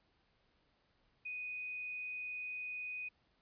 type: tone with frequency modulation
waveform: sine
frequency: 2489 Hz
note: D#7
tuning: in tune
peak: -40 dBFS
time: 1.25-3.09 s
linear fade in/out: 10 ms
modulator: 53.7 Hz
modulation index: 0.25
effects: pink hiss -75 dBFS RMS until 3.41 s + resampled to 11025 Hz